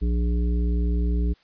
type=harmonic tone; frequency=59.2 Hz; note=A#1; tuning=27 cents sharp; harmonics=1 / 3 / 5 / 7; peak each=-20 / -30 / -34 / -37 dBFS; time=0.01-1.34 s; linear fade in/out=20 ms; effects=white hiss -60 dBFS RMS until 1.43 s + resampled to 11025 Hz